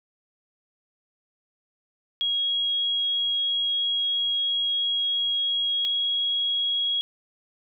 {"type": "tone pair in turn", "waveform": "sine", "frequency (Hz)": [3299, 3311], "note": ["G#7", "G#7"], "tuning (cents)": [-12, -6], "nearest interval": "unison", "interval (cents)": 6, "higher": "second", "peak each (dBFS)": -22, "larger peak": "neither", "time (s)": [[2.21, 5.85], [5.85, 7.01]], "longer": "first", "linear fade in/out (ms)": 0, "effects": []}